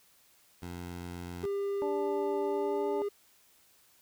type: tone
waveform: 15% pulse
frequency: 87.8 Hz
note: F2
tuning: 10 cents sharp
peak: -33 dBFS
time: 0.62-1.46 s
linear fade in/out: 5 ms
type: tone with pitch glide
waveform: triangle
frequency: 399.4 to 406.6 Hz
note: G4 to G#4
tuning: +32 to -37 cents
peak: -28 dBFS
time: 1.43-3.09 s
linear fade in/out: 10 ms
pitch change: +31 cents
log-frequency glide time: 2.44-2.87 s
type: harmonic tone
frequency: 291.3 Hz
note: D4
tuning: 14 cents flat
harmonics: 1 / 2 / 3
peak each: -38 / -38 / -38 dBFS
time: 1.82-3.02 s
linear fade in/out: 0 ms
effects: white hiss -64 dBFS RMS until 4.01 s